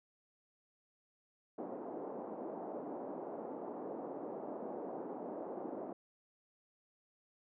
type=band-pass noise; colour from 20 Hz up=pink; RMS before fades=-44 dBFS; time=1.58-5.93 s; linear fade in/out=5 ms; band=260 to 790 Hz; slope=24 dB/octave; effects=none